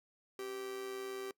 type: tone with amplitude modulation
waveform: 45% pulse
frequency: 388.9 Hz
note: G4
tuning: 14 cents flat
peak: -38 dBFS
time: 0.39-1.31 s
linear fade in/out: 2 ms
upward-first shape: sine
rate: 118 Hz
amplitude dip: 50%
effects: noise-tail reverb RT60 0.1 s tail -22 dB re dry